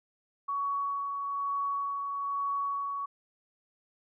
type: tone with tremolo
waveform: sine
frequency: 1122 Hz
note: C#6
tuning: 21 cents sharp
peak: -28 dBFS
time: 0.48-3.06 s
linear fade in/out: 10 ms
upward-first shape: sine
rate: 1.1 Hz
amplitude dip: 35%
effects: none